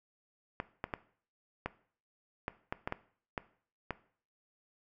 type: clicks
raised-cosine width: 0.5 ms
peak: -19 dBFS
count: 10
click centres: 0.601 / 0.841 / 0.938 / 1.66 / 2.481 / 2.725 / 2.875 / 2.924 / 3.378 / 3.907 s
effects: noise-tail reverb RT60 0.5 s tail -17 dB re dry